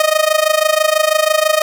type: tone with amplitude modulation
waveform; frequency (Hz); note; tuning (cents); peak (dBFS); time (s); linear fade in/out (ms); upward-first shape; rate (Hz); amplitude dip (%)
sawtooth; 621; D#5; -3; -4; 0-1.62; 2; sine; 26.1; 85
effects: none